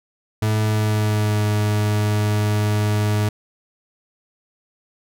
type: tone with pitch glide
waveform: 40% pulse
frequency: 107.9 to 105.19 Hz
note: A2 to G#2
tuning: -33 to +23 cents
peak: -16 dBFS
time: 0.42-3.29 s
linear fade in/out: 5 ms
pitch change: -44 cents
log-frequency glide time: 0.61-1.45 s
effects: none